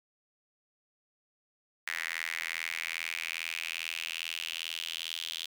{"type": "tone with high-pass filter sweep", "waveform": "sawtooth", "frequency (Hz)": 82.41, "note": "E2", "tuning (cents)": 0, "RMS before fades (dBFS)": -37, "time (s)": [1.87, 5.46], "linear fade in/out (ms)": 5, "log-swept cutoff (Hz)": [1900, 3300], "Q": 4.5, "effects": []}